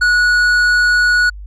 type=tone with tanh clipping; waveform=sine; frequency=1463 Hz; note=F#6; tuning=20 cents flat; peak=-11 dBFS; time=0.01-1.3 s; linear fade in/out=10 ms; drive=9 dB; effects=added 50 Hz sine -28 dBFS peak until 1.46 s